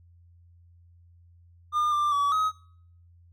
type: tone with pitch steps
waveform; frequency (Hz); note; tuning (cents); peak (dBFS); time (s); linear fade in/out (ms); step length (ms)
triangle; 1208 / 1186 / 1142 / 1267; D6 / D6 / D6 / D#6; +48 / +17 / -49 / +31; -20; 1.72-2.52; 50; 200
effects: noise-tail reverb RT60 0.6 s tail -19 dB re dry + added 86 Hz sine -53 dBFS peak until 3.32 s